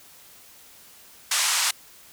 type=band-pass noise; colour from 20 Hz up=white; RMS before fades=-23 dBFS; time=1.31-1.71 s; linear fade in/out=5 ms; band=830 to 9400 Hz; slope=24 dB/octave; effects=white hiss -50 dBFS RMS until 2.12 s